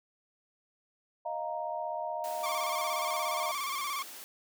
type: chord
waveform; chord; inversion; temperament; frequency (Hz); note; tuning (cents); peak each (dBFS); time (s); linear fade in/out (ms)
sine; Eb suspended second; none; equal; 622.3 / 698.5 / 932.3; Eb5 / F5 / Bb5; 0 / 0 / 0; -37; 1.25-3.52; 10
type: high-pass noise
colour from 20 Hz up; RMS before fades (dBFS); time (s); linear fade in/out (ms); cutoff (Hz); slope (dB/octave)
white; -46; 2.24-4.24; 0; 220; 24
type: tone with vibrato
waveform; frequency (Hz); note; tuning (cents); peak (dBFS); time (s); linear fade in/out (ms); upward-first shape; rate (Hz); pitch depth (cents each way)
sawtooth; 1120; C#6; +18; -29; 2.43-4.03; 10; square; 17; 65
effects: none

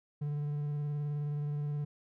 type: tone with vibrato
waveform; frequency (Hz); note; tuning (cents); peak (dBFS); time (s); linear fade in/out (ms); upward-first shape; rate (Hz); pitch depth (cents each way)
triangle; 146.83; D3; 0; -30; 0.21-1.85; 10; square; 19; 18
effects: none

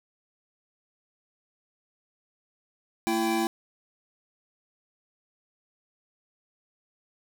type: tone cluster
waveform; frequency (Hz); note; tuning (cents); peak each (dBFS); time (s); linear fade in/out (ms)
square; 227.1 / 335.7 / 782; A#3 / E4 / G5; -45 / +32 / -4; -31 / -27 / -31; 3.07-3.47; 0
effects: none

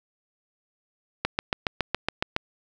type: click train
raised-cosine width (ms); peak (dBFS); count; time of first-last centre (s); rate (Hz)
0.3; -7; 9; 1.25-2.364; 7.18
effects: none

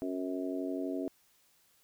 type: harmonic tone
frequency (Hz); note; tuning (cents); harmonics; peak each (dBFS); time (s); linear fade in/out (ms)
92; F#2; -9; 3 / 4 / 5 / 6 / 7; -35 / -39 / -43 / -51 / -41; 0.02-1.08; 0
effects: white hiss -68 dBFS RMS until 1.83 s

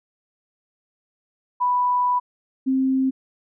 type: tone pair in turn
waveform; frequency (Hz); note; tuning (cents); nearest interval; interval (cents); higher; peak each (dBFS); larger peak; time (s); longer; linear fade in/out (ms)
sine; 987.8 / 263.9; B5 / C4; 0 / +15; octave + major seventh; 2285; first; -17; neither; 1.6-2.2 / 2.66-3.11; first; 20
effects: none

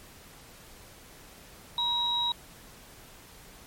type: tone pair together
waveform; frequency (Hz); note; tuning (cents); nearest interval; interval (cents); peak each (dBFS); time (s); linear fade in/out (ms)
sine; 957 / 3839; A#5 / B7; +45 / -50; 2 octaves; 2405; -32 / -26; 1.78-2.32; 2
effects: pink hiss -51 dBFS RMS until 3.66 s + MP3 64 kbps

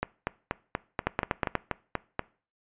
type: two click trains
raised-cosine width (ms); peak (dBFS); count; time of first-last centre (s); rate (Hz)
0.5; -9 / -12; 5 / 10; 1.07-1.553 / 0.03-2.193; 8.28 / 4.16
effects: noise-tail reverb RT60 0.4 s tail -21 dB re dry + resampled to 8000 Hz

